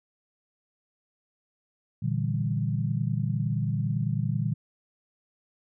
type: chord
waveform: sine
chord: E half-diminished seventh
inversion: second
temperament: equal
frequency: 116.54 / 146.83 / 164.81 / 196 Hz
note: Bb2 / D3 / E3 / G3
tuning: 0 / 0 / 0 / 0 cents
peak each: -28 / -29 / -33 / -33 dBFS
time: 2.02-4.54 s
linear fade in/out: 10 ms
effects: none